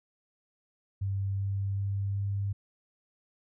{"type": "tone with pitch steps", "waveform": "sine", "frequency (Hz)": [98, 98.57, 99.14, 99.71], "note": ["G2", "G2", "G2", "G2"], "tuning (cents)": [0, 10, 20, 30], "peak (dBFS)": -28, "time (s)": [1.01, 2.53], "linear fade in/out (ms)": 10, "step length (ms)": 380, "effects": []}